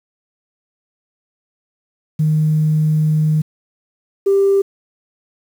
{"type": "tone pair in turn", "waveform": "sine", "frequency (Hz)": [154.7, 394.3], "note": ["D#3", "G4"], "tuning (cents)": [-10, 10], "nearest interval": "octave + major third", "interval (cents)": 1620, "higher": "second", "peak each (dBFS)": [-11, -9], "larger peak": "second", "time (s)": [[2.19, 3.42], [4.26, 4.62]], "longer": "first", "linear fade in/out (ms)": 10, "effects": ["tanh soft clip ceiling -6 dBFS", "7-bit"]}